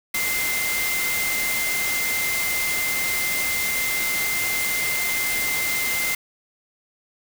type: tone in noise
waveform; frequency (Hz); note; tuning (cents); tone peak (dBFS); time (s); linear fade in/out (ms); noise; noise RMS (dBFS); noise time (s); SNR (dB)
sine; 2085; C7; -7; -24; 0.14-6.15; 5; white; -26; 0.14-6.15; -1
effects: none